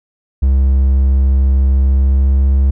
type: tone with pitch glide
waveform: triangle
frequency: 66.8 to 67.73 Hz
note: C2 to C#2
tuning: +36 to -40 cents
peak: -6 dBFS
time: 0.42-2.71 s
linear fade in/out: 10 ms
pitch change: +24 cents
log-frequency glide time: 1.77-2.52 s
effects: none